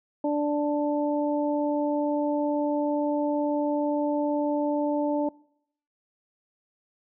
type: harmonic tone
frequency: 293.7 Hz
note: D4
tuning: in tune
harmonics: 1 / 2 / 3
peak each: -25 / -27 / -32 dBFS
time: 0.24-5.29 s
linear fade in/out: 5 ms
effects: noise-tail reverb RT60 0.7 s tail -24 dB re dry